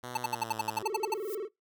5% pulse tone with pitch glide, 123.47 to 109.37 Hz, B2 to A2, 0 to -10 cents, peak -28 dBFS, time 0.03-0.83 s, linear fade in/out 10 ms, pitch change -210 cents, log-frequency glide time 0.21-0.58 s
square tone bursts, 880 Hz, A5, in tune, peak -27 dBFS, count 12, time 0.15-1.141 s, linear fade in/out 5 ms, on 23 ms, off 65 ms
triangle tone with vibrato, 408.2 Hz, G#4, 30 cents flat, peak -31 dBFS, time 0.8-1.49 s, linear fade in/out 50 ms, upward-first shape square, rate 20 Hz, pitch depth 140 cents each way
violet noise with exponential growth, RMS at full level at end -39 dBFS, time 1.06-1.35 s, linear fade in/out 5 ms, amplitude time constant 62 ms
effects noise-tail reverb RT60 0.2 s tail -24 dB re dry

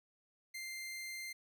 sawtooth tone, 2093 Hz, C7, in tune, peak -39 dBFS, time 0.54-1.33 s, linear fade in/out 10 ms, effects none

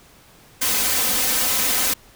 white noise with comb filter, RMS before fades -20 dBFS, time 0.61-1.94 s, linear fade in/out 10 ms, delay 3.9 ms, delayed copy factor +0.75, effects pink hiss -50 dBFS RMS until 2.15 s

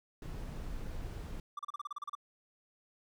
brown noise, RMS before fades -41 dBFS, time 0.22-1.4 s, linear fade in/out 2 ms
triangle tone bursts, 1174 Hz, D6, 1 cent flat, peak -35 dBFS, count 11, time 1.57-2.152 s, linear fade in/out 5 ms, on 22 ms, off 34 ms
effects none

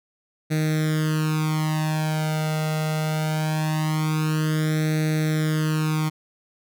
sawtooth tone with flanger, 155.56 Hz, D#3, in tune, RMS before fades -23 dBFS, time 0.5-6.1 s, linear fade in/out 20 ms, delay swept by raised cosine 0.49 to 1.47 ms, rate 0.22 Hz, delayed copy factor +1, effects none

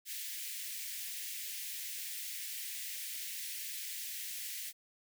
white high-pass noise, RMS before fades -42 dBFS, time 0.05-4.73 s, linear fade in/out 50 ms, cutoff 1800 Hz, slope 48 dB/octave, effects none

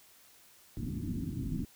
white low-pass noise, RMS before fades -36 dBFS, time 0.77-1.65 s, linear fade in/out 0 ms, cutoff 290 Hz, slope 48 dB/octave, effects white hiss -60 dBFS RMS until 1.75 s

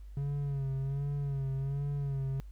triangle tone with vibrato, 138.59 Hz, C#3, in tune, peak -29 dBFS, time 0.17-2.4 s, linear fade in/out 0 ms, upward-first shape sine, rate 1.3 Hz, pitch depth 54 cents each way, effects added 50 Hz sine -44 dBFS peak until 2.51 s + pink hiss -71 dBFS RMS until 2.51 s

